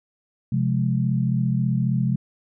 sine chord, F minor, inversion second, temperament just, 130.96 / 174.61 / 209.5 Hz, C3 / F3 / Ab3, +2 / 0 / +15 cents, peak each -21 / -25 / -25 dBFS, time 0.52-2.16 s, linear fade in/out 5 ms, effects none

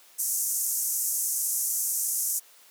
white band-pass noise, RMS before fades -28 dBFS, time 0.18-2.4 s, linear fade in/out 20 ms, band 6000 to 14000 Hz, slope 48 dB/octave, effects white hiss -55 dBFS RMS until 2.7 s + high-pass 400 Hz 12 dB/octave

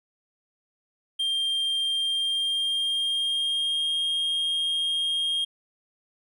triangle tone with pitch glide, 3187 to 3233 Hz, G7 to G#7, +28 to -47 cents, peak -22 dBFS, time 1.19-5.45 s, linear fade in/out 10 ms, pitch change +25 cents, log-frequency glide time 1.88-3.98 s, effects none

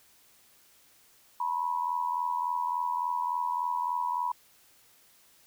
sine tone with amplitude modulation, 976 Hz, B5, 21 cents flat, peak -24 dBFS, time 1.4-4.32 s, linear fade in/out 5 ms, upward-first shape sine, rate 83.5 Hz, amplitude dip 75%, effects white hiss -61 dBFS RMS until 5.46 s

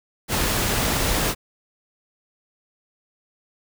pink noise, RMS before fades -22 dBFS, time 0.28-1.35 s, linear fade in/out 50 ms, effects none

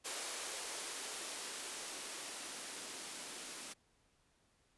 violet noise with band-pass filter sweep, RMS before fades -45 dBFS, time 0.04-3.74 s, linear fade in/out 20 ms, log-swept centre 430 to 230 Hz, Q 1.4, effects pink hiss -74 dBFS RMS until 4.77 s + resampled to 24000 Hz

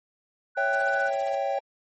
sine tone, 1490 Hz, F#6, 12 cents sharp, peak -25 dBFS, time 0.55-1.11 s, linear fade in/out 50 ms
triangle chord, C# diminished, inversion none, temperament equal, 554.4 / 659.3 / 784 Hz, C#5 / E5 / G5, 0 / 0 / 0 cents, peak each -26 / -30 / -26 dBFS, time 0.57-1.59 s, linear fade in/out 5 ms
white noise with tremolo, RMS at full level -43 dBFS, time 0.73-1.35 s, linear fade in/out 0 ms, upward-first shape sine, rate 15 Hz, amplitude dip 90%
effects MP3 32 kbps

